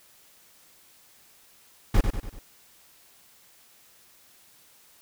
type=noise with echo; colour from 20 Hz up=brown; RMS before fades=-18 dBFS; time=1.94-2.01 s; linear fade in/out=5 ms; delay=96 ms; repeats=4; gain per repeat=-6 dB; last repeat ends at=2.394 s; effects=white hiss -57 dBFS RMS until 5.01 s